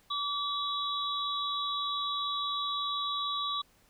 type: tone cluster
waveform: sine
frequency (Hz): 1148 / 3429 / 3854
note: D6 / A7 / B7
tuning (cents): -40 / -45 / -43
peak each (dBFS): -33 / -37 / -35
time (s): 0.1-3.62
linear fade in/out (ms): 10
effects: pink hiss -65 dBFS RMS until 3.89 s